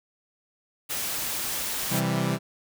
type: noise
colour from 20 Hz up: white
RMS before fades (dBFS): -30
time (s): 0.89-2.01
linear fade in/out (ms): 20
type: chord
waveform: sawtooth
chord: C major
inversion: none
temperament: equal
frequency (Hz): 130.81 / 164.81 / 196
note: C3 / E3 / G3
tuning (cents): 0 / 0 / 0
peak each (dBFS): -24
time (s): 1.89-2.39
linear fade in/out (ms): 50
effects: none